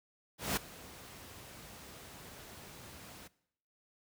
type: noise with ADSR envelope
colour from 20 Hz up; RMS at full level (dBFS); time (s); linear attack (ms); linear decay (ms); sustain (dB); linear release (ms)
pink; -31; 0.38-3.28; 190; 5; -20; 11
effects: noise-tail reverb RT60 0.7 s tail -20 dB re dry + high-pass 60 Hz 12 dB/octave